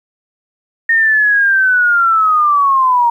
sine linear sweep, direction down, 1843 to 932 Hz, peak -8 dBFS, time 0.89-3.1 s, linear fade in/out 5 ms, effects 8-bit

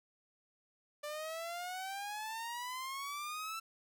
sawtooth exponential sweep, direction up, 587.3 to 1339 Hz, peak -36 dBFS, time 1.03-3.6 s, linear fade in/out 10 ms, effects none

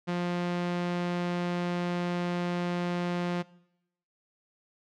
sawtooth tone, 175.8 Hz, F3, 12 cents sharp, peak -24 dBFS, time 0.07-3.43 s, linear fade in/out 20 ms, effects noise-tail reverb RT60 0.8 s tail -21 dB re dry + low-pass 4000 Hz 12 dB/octave

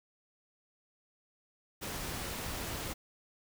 pink noise, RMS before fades -39 dBFS, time 1.81-2.94 s, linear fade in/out 20 ms, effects none

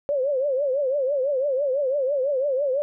sine tone with vibrato, 547 Hz, C#5, 23 cents flat, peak -20 dBFS, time 0.09-2.82 s, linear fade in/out 0 ms, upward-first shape triangle, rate 6 Hz, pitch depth 160 cents each way, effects none

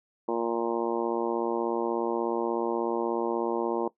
harmonic tone, 116.54 Hz, A#2, in tune, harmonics 2 / 3 / 4 / 5 / 6 / 7 / 8 / 9, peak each -35 / -29 / -31 / -35 / -40 / -37 / -35 / -40 dBFS, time 0.28-3.88 s, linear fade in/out 5 ms, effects noise-tail reverb RT60 0.1 s tail -18 dB re dry

